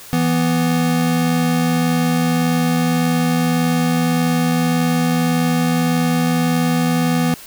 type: tone pair together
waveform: square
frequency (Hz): 165.17 / 246.9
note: E3 / B3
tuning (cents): +4 / 0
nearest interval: perfect fifth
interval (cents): 696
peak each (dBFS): -18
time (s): 0.13-7.34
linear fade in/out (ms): 0
effects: white hiss -38 dBFS RMS until 7.46 s